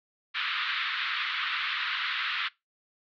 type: band-pass noise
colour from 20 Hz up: pink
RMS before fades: -31 dBFS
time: 0.34-2.49 s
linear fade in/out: 20 ms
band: 1200 to 3900 Hz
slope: 48 dB/octave
effects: noise-tail reverb RT60 0.2 s tail -22 dB re dry